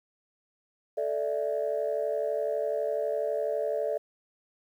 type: chord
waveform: sine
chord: A suspended fourth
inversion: none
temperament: equal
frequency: 440 / 587.3 / 659.3 Hz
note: A4 / D5 / E5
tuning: 0 / 0 / 0 cents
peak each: -31 / -29 / -32 dBFS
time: 0.97-3.98 s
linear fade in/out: 10 ms
effects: tanh soft clip ceiling -19 dBFS + 10-bit